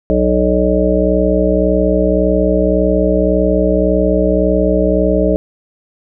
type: harmonic tone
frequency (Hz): 61.8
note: B1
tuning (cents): +2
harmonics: 1 / 3 / 5 / 7 / 9 / 10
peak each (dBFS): -17 / -17 / -17 / -17 / -17 / -17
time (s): 0.1-5.36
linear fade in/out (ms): 0
effects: none